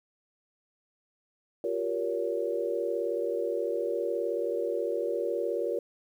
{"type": "chord", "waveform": "sine", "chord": "G half-diminished seventh", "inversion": "third", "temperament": "just", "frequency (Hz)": [352.8, 392, 470.4, 564.5], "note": ["F4", "G4", "Bb4", "Db5"], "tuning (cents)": [18, 0, 16, 31], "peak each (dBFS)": [-34, -35, -31, -33], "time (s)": [1.64, 5.79], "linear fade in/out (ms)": 2, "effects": ["10-bit"]}